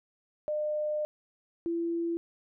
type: tone pair in turn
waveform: sine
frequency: 604 / 337.2 Hz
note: D5 / E4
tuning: +48 / +39 cents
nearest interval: minor seventh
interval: 1009 cents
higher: first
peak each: -28 dBFS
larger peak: neither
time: 0.48-1.05 / 1.66-2.17 s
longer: first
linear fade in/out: 0 ms
effects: none